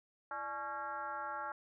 sine tone with frequency modulation, 1112 Hz, C#6, 5 cents sharp, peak -38 dBFS, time 0.31-1.52 s, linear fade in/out 2 ms, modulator 259 Hz, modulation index 1.7, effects none

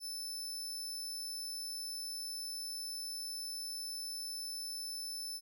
sawtooth tone, 5274 Hz, E8, in tune, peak -37 dBFS, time 0-5.41 s, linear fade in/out 50 ms, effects none

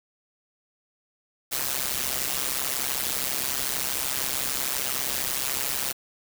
white noise with amplitude modulation, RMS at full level -24 dBFS, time 1.51-5.93 s, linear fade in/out 20 ms, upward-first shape sine, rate 133 Hz, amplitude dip 95%, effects none

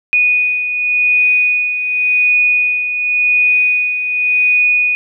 sine beating tone pair, 2474 / 2474.9 Hz, D#7 / D#7, -10 / -10 cents, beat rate 0.9 Hz, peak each -19 / -11 dBFS, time 0.13-4.95 s, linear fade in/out 0 ms, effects none

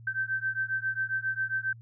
sine beating tone pair, 1548 / 1555.4 Hz, G6 / G6, -22 / -14 cents, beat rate 7.4 Hz, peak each -31 dBFS, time 0.07-1.73 s, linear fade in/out 5 ms, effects added 115 Hz sine -46 dBFS peak until 1.81 s

